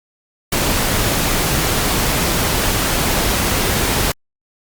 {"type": "noise", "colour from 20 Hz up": "pink", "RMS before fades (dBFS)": -17, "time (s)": [0.52, 4.12], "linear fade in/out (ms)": 5, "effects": ["Opus 48 kbps"]}